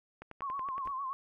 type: click train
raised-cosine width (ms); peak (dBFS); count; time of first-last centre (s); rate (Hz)
0.5; -30; 8; 0.22-0.874; 10.7
type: tone with vibrato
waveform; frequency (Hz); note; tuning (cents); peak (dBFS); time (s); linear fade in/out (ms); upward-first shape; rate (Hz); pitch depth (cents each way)
sine; 1079; C#6; -47; -34; 0.42-1.13; 0; sine; 8.8; 80
type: noise with exponential decay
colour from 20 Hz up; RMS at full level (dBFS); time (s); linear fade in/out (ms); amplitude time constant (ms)
brown; -46; 0.85-0.96; 1; 22
effects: none